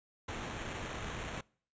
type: noise with sample-and-hold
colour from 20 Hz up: pink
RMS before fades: -41 dBFS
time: 0.28-1.41 s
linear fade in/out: 5 ms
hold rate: 4900 Hz
effects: noise-tail reverb RT60 0.5 s tail -25 dB re dry + resampled to 16000 Hz